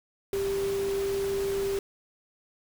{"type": "tone in noise", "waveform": "sine", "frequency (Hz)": 393.9, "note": "G4", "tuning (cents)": 8, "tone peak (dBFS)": -26, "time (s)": [0.33, 1.79], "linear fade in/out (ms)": 2, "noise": "pink", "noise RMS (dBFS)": -39, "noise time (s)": [0.33, 1.79], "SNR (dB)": 10, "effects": []}